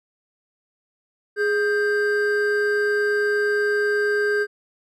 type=tone pair together; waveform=triangle; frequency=415.3 / 1582.1 Hz; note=G#4 / G6; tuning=0 / +16 cents; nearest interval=octave + major seventh; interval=2316 cents; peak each=-18 / -21 dBFS; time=1.36-4.47 s; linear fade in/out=50 ms; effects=none